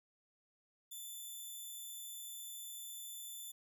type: tone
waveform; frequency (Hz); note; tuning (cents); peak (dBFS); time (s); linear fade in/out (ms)
5% pulse; 3514; A7; -3; -38; 0.91-3.52; 10
effects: none